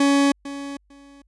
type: tone with echo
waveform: 40% pulse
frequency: 280.1 Hz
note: C#4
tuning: 18 cents sharp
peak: -14 dBFS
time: 0-0.32 s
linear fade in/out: 5 ms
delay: 450 ms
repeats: 2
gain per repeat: -15 dB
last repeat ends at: 1.22 s
effects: added 50 Hz sine -59 dBFS peak until 1.27 s + resampled to 22050 Hz